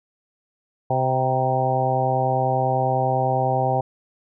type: harmonic tone with a mistuned harmonic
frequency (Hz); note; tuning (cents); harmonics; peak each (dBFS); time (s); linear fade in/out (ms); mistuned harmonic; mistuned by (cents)
130; C3; -11; 1 / 2 / 3 / 4 / 5 / 6 / 7; -24 / -33 / -30 / -26 / -26 / -22 / -30; 0.9-3.81; 5; 7; +45
effects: none